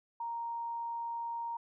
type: tone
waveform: sine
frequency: 932.3 Hz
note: A#5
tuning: in tune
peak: -35 dBFS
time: 0.2-1.57 s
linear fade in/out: 5 ms
effects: none